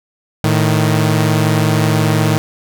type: tone pair together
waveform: sawtooth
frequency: 110.3 / 155.99 Hz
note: A2 / D#3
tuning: +5 / +5 cents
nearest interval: tritone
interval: 600 cents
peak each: -10 dBFS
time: 0.44-2.38 s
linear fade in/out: 0 ms
effects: none

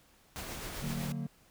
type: noise with tremolo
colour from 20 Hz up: pink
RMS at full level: -40 dBFS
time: 0.36-1.12 s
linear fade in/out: 0 ms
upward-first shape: sine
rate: 7.8 Hz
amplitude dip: 30%
type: chord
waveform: triangle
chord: D augmented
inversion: none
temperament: just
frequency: 146.83 / 183.54 / 229.4 Hz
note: D3 / F#3 / A#3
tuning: 0 / -14 / -28 cents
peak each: -35 / -39 / -37 dBFS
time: 0.82-1.27 s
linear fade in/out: 5 ms
effects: pink hiss -64 dBFS RMS until 1.5 s

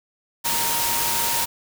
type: tone in noise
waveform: sine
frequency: 932.3 Hz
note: A#5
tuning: in tune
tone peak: -28 dBFS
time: 0.44-1.46 s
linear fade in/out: 20 ms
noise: white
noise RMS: -23 dBFS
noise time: 0.44-1.46 s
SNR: -8 dB
effects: none

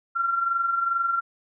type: tone with amplitude modulation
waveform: sine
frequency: 1370 Hz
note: F6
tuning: 34 cents flat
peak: -19 dBFS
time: 0.15-1.21 s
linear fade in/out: 20 ms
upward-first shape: sine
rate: 22.4 Hz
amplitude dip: 55%
effects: none

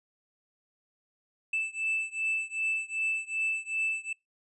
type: beating tone pair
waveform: triangle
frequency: 2637 / 2639.6 Hz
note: E7 / E7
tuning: 0 / +2 cents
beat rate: 2.6 Hz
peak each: -30 / -31 dBFS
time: 1.53-4.13 s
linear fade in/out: 5 ms
effects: noise-tail reverb RT60 0.2 s tail -26 dB re dry + resampled to 24000 Hz

